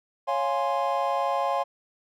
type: chord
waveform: triangle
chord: Db major seventh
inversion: none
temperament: equal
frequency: 554.4 / 698.5 / 830.6 / 1046.5 Hz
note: Db5 / F5 / Ab5 / C6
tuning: 0 / 0 / 0 / 0 cents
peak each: -27 dBFS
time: 0.27-1.64 s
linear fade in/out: 20 ms
effects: none